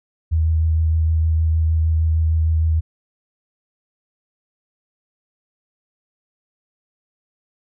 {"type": "tone with vibrato", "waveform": "sine", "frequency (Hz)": 80.1, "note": "E2", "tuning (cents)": -49, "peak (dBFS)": -14, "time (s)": [0.31, 2.81], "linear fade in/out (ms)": 20, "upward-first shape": "triangle", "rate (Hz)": 6.5, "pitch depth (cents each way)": 19, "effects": []}